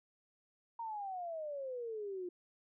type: exponential sweep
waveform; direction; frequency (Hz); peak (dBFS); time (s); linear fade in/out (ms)
sine; down; 939 to 349.7; -39; 0.79-2.29; 5
effects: none